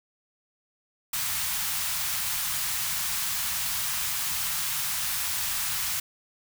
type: band-stop noise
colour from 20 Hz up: white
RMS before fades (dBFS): -29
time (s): 1.13-6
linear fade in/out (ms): 5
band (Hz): 170 to 840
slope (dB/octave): 24
effects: none